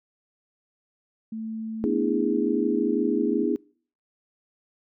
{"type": "tone", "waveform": "sine", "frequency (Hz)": 221.5, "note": "A3", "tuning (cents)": 12, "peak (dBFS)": -30, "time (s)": [1.32, 3.44], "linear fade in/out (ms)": 5}
{"type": "chord", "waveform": "sine", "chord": "E dominant seventh", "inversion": "second", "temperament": "just", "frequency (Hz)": [247.2, 296.7, 329.6, 412], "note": ["B3", "D4", "E4", "G#4"], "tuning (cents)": [2, 18, 0, -14], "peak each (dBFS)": -27, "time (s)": [1.84, 3.56], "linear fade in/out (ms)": 0}
{"effects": ["noise-tail reverb RT60 0.5 s tail -26 dB re dry"]}